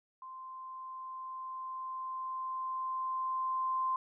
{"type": "tone with level ramp", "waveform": "sine", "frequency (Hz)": 1042, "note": "C6", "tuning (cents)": -7, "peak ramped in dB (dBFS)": [-44, -29], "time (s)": [0.22, 3.96], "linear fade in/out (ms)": 2, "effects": []}